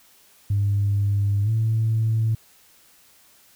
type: tone with pitch glide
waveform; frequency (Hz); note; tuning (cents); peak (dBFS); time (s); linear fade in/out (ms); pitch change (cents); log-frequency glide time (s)
sine; 101 to 111.42; G#2 to A2; -48 to +22; -17; 0.5-2.35; 5; +170; 1.43-1.5
effects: tanh soft clip ceiling -14 dBFS + white hiss -55 dBFS RMS until 3.55 s